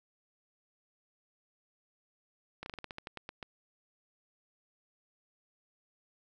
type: slowing click train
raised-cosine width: 0.3 ms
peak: -25 dBFS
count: 12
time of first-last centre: 2.63-3.428 s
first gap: 31 ms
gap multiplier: 1.16
effects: none